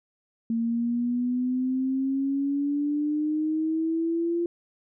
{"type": "exponential sweep", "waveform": "sine", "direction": "up", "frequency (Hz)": [227.7, 344.7], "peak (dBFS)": -23, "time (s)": [0.5, 4.46], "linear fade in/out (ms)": 2, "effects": []}